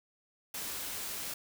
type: noise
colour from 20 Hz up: white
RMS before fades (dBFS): -39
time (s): 0.54-1.34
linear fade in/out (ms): 5
effects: none